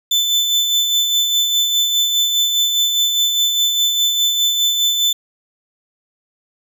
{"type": "tone with tremolo", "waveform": "35% pulse", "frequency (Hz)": 3520, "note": "A7", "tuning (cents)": 0, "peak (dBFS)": -10, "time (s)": [0.11, 5.13], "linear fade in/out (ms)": 5, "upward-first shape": "sine", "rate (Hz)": 4.9, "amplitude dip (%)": 40, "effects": []}